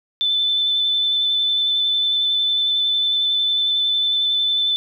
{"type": "tone with vibrato", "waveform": "sine", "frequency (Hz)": 3520, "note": "A7", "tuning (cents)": 0, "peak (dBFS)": -16, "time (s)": [0.21, 4.76], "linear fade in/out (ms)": 0, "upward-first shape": "square", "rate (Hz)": 11, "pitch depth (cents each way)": 10, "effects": ["9-bit"]}